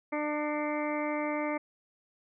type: harmonic tone with a mistuned harmonic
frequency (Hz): 299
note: D4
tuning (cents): +31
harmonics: 1 / 2 / 3 / 4 / 5 / 6 / 7 / 8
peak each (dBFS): -33 / -34 / -38 / -40 / -49 / -47 / -39 / -45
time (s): 0.12-1.58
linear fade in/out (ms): 10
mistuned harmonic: 8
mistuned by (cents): -65
effects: none